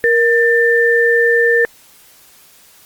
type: tone pair together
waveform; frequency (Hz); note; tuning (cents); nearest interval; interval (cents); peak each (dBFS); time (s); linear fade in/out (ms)
sine; 470 / 1785.3; A#4 / A6; +14 / +25; octave + major seventh; 2311; -12; 0.04-1.65; 0
effects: white hiss -46 dBFS RMS until 2.85 s + Opus 32 kbps